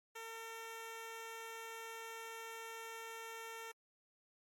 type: tone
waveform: 10% pulse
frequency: 453.3 Hz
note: A#4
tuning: 48 cents flat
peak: -38 dBFS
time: 0.15-3.72 s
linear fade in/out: 10 ms
effects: MP3 64 kbps